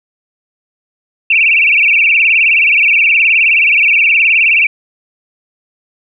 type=tone with vibrato; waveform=sine; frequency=2500 Hz; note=D#7; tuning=8 cents sharp; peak=-6 dBFS; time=1.3-4.67 s; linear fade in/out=5 ms; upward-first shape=sine; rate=19 Hz; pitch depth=170 cents each way; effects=none